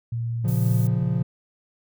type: tone with pitch glide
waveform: sine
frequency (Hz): 116.5 to 115.1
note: A#2 to A#2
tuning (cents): -1 to -22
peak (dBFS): -24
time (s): 0.12-1.03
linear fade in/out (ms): 5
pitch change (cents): -21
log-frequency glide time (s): 0.53-0.58
type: chord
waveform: triangle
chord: Bb minor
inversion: none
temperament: equal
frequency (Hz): 116.54 / 138.59 / 174.61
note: Bb2 / Db3 / F3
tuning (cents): 0 / 0 / 0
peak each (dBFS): -23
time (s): 0.44-1.23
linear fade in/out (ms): 10
type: noise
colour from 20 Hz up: violet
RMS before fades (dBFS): -39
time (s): 0.48-0.87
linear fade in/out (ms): 0
effects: none